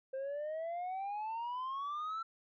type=exponential sweep; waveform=sine; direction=up; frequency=523.3 to 1350 Hz; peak=-34 dBFS; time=0.13-2.23 s; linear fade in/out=10 ms; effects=tanh soft clip ceiling -36 dBFS